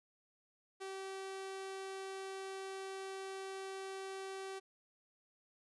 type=tone; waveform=sawtooth; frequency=385.2 Hz; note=G4; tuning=30 cents flat; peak=-39 dBFS; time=0.8-4.6 s; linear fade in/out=20 ms; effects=resampled to 24000 Hz